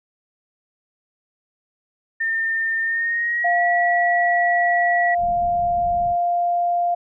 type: tone with pitch glide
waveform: sine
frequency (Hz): 1809 to 1938.8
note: A6 to B6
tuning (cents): +48 to -32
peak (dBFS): -19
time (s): 2.2-5.15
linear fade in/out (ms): 10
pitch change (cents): +120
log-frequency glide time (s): 2.82-3.62
type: tone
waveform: sine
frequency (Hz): 698.5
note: F5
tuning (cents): 0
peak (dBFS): -17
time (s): 3.44-6.95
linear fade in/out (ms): 10
type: low-pass noise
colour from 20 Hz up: pink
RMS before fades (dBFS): -36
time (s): 5.17-6.17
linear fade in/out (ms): 50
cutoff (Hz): 230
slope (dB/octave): 96
effects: none